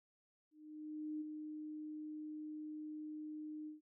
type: tone with ADSR envelope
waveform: sine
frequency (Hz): 305.8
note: D#4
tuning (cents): -30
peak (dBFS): -39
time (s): 0.51-3.81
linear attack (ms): 700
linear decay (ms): 17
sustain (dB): -5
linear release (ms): 140
effects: none